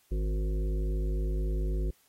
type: harmonic tone with a mistuned harmonic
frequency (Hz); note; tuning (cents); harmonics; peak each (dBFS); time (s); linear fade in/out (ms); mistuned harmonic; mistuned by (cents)
51.91; G#1; 0; 1 / 3 / 5 / 7 / 9 / 10; -27 / -39 / -45 / -40 / -48 / -51; 0.11-1.91; 10; 9; -27
effects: white hiss -66 dBFS RMS until 2.08 s + AAC 48 kbps